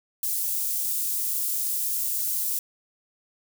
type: high-pass noise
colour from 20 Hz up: white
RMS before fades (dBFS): -27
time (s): 0.23-2.59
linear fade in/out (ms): 2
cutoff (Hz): 9000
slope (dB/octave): 12
effects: none